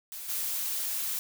blue noise with level steps, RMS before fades -40 / -32 dBFS, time 0.12-1.19 s, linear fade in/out 0 ms, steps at 0.28 s, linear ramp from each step 20 ms, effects none

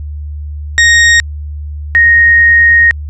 40% pulse / sine tone pair in turn, 1864.7 / 1864.7 Hz, A#6 / A#6, 0 / 0 cents, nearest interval unison, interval 0 cents, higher neither, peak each -3 dBFS, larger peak neither, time 0.78-1.2 / 1.95-2.91 s, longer second, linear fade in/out 0 ms, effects added 74 Hz sine -19 dBFS peak until 3.09 s + resampled to 22050 Hz

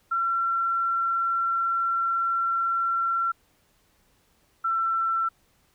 sine tone pair in turn, 1359 / 1343.4 Hz, F6 / E6, -48 / +32 cents, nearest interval unison, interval 20 cents, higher first, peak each -22 dBFS, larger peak neither, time 0.11-3.32 / 4.64-5.29 s, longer first, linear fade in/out 10 ms, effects pink hiss -65 dBFS RMS until 5.74 s

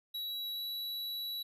square tone with pitch glide, 3901 to 3924 Hz, B7 to B7, -22 to -12 cents, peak -37 dBFS, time 0.14-1.43 s, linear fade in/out 10 ms, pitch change +10 cents, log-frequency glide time 0.51-0.61 s, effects none

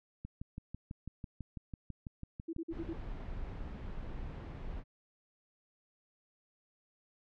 click train, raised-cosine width 5 ms, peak -30 dBFS, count 15, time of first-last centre 0.25-2.564 s, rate 6.05 Hz
sine tone bursts, 329.6 Hz, E4, in tune, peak -36 dBFS, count 5, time 2.48-2.936 s, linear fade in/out 10 ms, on 52 ms, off 49 ms
brown noise, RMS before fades -42 dBFS, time 2.7-4.84 s, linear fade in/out 50 ms
effects low-pass 3000 Hz 12 dB/octave

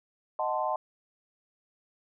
sine chord, D# diminished seventh, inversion none, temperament equal with one note detuned, 622.3 / 740 / 880 / 1039.9 Hz, D#5 / F#5 / A5 / C6, 0 / 0 / 0 / -11 cents, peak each -32 / -33 / -32 / -33 dBFS, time 0.39-0.76 s, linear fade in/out 2 ms, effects none

